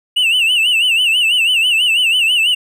triangle tone with vibrato, 2816 Hz, F7, 14 cents sharp, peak -9 dBFS, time 0.16-2.55 s, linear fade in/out 10 ms, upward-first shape sine, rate 6.1 Hz, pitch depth 130 cents each way, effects none

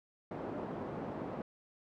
pink band-pass noise, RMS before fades -41 dBFS, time 0.31-1.42 s, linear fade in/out 2 ms, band 180 to 720 Hz, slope 12 dB/octave, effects none

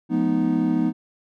triangle chord, F half-diminished seventh, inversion none, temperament equal with one note detuned, 174.61 / 213 / 246.9 / 311.1 Hz, F3 / Ab3 / Cb4 / Eb4, 0 / +44 / 0 / 0 cents, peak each -24 / -25 / -20 / -21 dBFS, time 0.09-0.93 s, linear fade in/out 50 ms, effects none

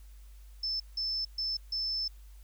sine tone bursts at uneven times, 5274 Hz, E8, in tune, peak -30 dBFS, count 4, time 0.63-0.8 / 0.97-1.25 / 1.38-1.57 / 1.72-2.08 s, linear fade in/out 5 ms, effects added 50 Hz sine -48 dBFS peak until 2.43 s + white hiss -65 dBFS RMS until 2.43 s

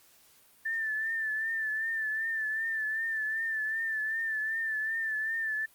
sine tone with vibrato, 1772 Hz, A6, 12 cents sharp, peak -29 dBFS, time 0.65-5.66 s, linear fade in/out 10 ms, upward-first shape triangle, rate 2.6 Hz, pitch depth 53 cents each way, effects white hiss -61 dBFS RMS until 5.74 s + Opus 48 kbps

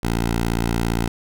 10% pulse tone, 57.4 Hz, A#1, 26 cents flat, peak -11 dBFS, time 0.03-1.08 s, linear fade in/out 5 ms, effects none

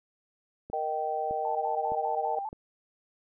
click train, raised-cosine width 2 ms, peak -28 dBFS, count 4, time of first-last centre 0.7-2.529 s, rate 1.64 Hz
harmonic tone, 155.3 Hz, D#3, 3 cents flat, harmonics 3 / 4 / 5, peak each -35 / -34 / -30 dBFS, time 0.73-2.39 s, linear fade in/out 2 ms
sine tone with vibrato, 830.6 Hz, G#5, in tune, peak -32 dBFS, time 1.45-2.49 s, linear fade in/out 2 ms, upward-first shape square, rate 5 Hz, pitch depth 82 cents each way
effects none

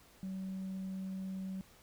sine tone, 189.8 Hz, F#3, 44 cents sharp, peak -36 dBFS, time 0.23-1.61 s, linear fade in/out 0 ms, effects tanh soft clip ceiling -36 dBFS + pink hiss -62 dBFS RMS until 1.82 s

